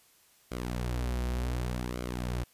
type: tone with flanger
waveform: sawtooth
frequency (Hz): 61.1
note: B1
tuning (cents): -18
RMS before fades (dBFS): -33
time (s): 0.51-2.44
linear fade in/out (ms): 10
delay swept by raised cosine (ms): 1.1 to 7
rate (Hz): 0.67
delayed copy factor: -0.65
effects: white hiss -63 dBFS RMS until 2.53 s + resampled to 32000 Hz